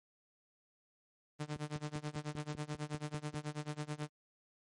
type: tone with tremolo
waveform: sawtooth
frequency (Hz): 150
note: D3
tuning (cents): +37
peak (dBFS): -32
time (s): 1.39-4.09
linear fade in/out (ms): 20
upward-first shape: sine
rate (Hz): 9.2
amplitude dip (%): 95
type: click train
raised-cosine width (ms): 3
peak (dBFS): -33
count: 10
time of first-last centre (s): 1.56-3.342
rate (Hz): 5.05
effects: high-pass 60 Hz 12 dB/octave + MP3 48 kbps